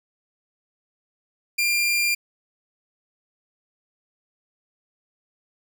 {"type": "tone", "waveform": "sawtooth", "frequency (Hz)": 2392, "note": "D7", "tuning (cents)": 31, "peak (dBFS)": -16, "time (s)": [1.58, 2.15], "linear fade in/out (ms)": 10, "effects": []}